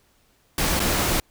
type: noise with dropouts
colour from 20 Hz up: pink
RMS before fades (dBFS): -22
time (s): 0.58-1.2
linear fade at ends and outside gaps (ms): 2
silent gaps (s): 0.795-0.801
effects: pink hiss -62 dBFS RMS until 1.3 s